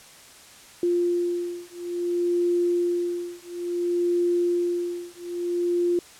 sine beating tone pair, 349.2 / 349.78 Hz, F4 / F4, 0 / +3 cents, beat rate 0.58 Hz, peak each -25 dBFS, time 0.83-5.99 s, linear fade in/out 2 ms, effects white hiss -48 dBFS RMS until 6.19 s + low-pass 10000 Hz 12 dB/octave

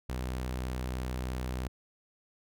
sawtooth tone, 63.1 Hz, B1, 38 cents sharp, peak -29 dBFS, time 0.09-1.68 s, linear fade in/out 5 ms, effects none

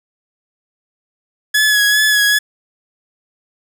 sawtooth tone with vibrato, 1692 Hz, G#6, 32 cents sharp, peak -7 dBFS, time 1.54-2.39 s, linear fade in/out 10 ms, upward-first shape sine, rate 2.5 Hz, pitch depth 31 cents each way, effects none

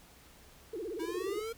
sine tone with vibrato, 392 Hz, G4, in tune, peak -36 dBFS, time 0.73-1.41 s, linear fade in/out 5 ms, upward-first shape sine, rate 17 Hz, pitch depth 290 cents each way
square exponential sweep, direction up, 317.6 to 466.2 Hz, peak -37 dBFS, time 0.99-1.53 s, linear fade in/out 10 ms
effects added 63 Hz sine -64 dBFS peak until 1.57 s + pink hiss -58 dBFS RMS until 1.57 s

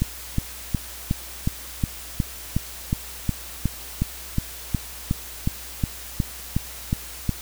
click train, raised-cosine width 5 ms, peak -8 dBFS, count 21, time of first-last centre 0.02-7.293 s, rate 2.75 Hz, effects added 60 Hz sine -43 dBFS peak until 7.41 s + white hiss -38 dBFS RMS until 7.41 s

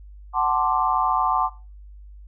sine chord, D dominant seventh, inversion first, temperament equal with one note detuned, 746.9 / 880 / 1046.5 / 1174.7 Hz, F#5 / A5 / C6 / D6, +16 / 0 / 0 / 0 cents, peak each -24 dBFS, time 0.33-1.5 s, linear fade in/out 50 ms, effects noise-tail reverb RT60 0.3 s tail -17 dB re dry + added 50 Hz sine -40 dBFS peak until 2.27 s

